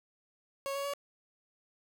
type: tone with pitch steps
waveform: 30% pulse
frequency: 551 / 558.4 / 565.8 Hz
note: C#5 / C#5 / C#5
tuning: -11 / +13 / +35 cents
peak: -31 dBFS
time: 0.66-0.936 s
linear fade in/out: 0 ms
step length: 92 ms
effects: none